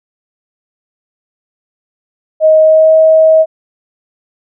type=tone with pitch glide; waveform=sine; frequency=628 to 636.4 Hz; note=D#5 to D#5; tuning=+16 to +39 cents; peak=-3 dBFS; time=2.4-3.46 s; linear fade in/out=50 ms; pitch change=+23 cents; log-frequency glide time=2.61-2.95 s; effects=none